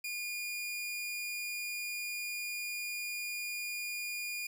sawtooth tone, 2430 Hz, D#7, 42 cents flat, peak -33 dBFS, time 0.04-4.47 s, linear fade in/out 5 ms, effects none

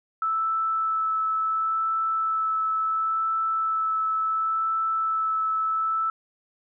sine tone with vibrato, 1313 Hz, E6, 7 cents flat, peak -22 dBFS, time 0.22-6.1 s, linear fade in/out 2 ms, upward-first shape sine, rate 0.71 Hz, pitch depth 9 cents each way, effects none

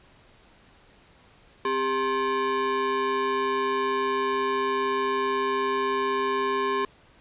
square ring-modulated tone, 329.6 Hz, E4, in tune, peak -21 dBFS, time 1.65-6.85 s, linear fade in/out 2 ms, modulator 730 Hz, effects pink hiss -56 dBFS RMS until 7.2 s + resampled to 8000 Hz

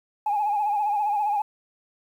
sine tone with vibrato, 830.6 Hz, G#5, in tune, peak -20 dBFS, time 0.26-1.42 s, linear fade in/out 5 ms, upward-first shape sine, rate 15 Hz, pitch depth 60 cents each way, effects tanh soft clip ceiling -17 dBFS + 9-bit

